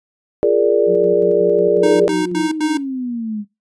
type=chord; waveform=sine; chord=Bb dominant seventh; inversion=second; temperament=equal; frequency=349.2 / 415.3 / 466.2 / 587.3 Hz; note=F4 / Ab4 / Bb4 / D5; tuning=0 / 0 / 0 / 0 cents; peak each=-20 / -14 / -16 / -17 dBFS; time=0.43-2.08 s; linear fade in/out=0 ms
type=tone with tremolo; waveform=sine; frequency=179.7 Hz; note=F3; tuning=50 cents sharp; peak=-22 dBFS; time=0.86-2.5 s; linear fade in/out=50 ms; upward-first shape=square; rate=5.5 Hz; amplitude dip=40%
type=exponential sweep; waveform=sine; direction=down; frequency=467.1 to 204.4 Hz; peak=-20 dBFS; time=1.73-3.45 s; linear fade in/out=50 ms
type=tone bursts; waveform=square; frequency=311.1 Hz; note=D#4; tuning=in tune; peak=-17 dBFS; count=4; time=1.83-2.774 s; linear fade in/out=5 ms; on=170 ms; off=88 ms
effects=noise-tail reverb RT60 0.2 s tail -19 dB re dry + resampled to 22050 Hz